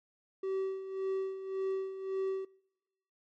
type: tone with tremolo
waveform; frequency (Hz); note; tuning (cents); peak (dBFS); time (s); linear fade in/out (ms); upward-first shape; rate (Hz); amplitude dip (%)
triangle; 383.6; G4; -37; -28; 0.43-2.45; 5; sine; 1.8; 70
effects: noise-tail reverb RT60 1.0 s tail -25 dB re dry + MP3 32 kbps